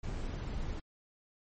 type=noise; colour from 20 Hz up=brown; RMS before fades=-37 dBFS; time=0.03-0.8 s; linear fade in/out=10 ms; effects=MP3 32 kbps